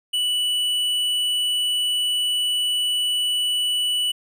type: tone with tanh clipping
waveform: sine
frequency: 2960 Hz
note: F#7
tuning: in tune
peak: -21 dBFS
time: 0.13-4.12 s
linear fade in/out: 10 ms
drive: 10 dB
effects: none